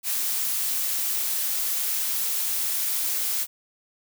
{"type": "noise", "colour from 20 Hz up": "blue", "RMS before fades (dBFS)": -26, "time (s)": [0.03, 3.47], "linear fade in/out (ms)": 50, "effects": []}